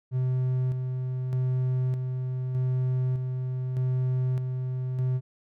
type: tone with tremolo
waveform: triangle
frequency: 128.1 Hz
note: C3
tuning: 36 cents flat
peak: -21 dBFS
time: 0.11-5.21 s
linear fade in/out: 50 ms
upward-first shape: square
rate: 0.82 Hz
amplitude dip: 40%
effects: none